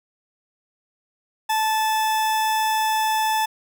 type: tone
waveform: 40% pulse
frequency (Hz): 873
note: A5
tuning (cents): -14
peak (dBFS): -18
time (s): 1.49-3.46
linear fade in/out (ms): 10
effects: none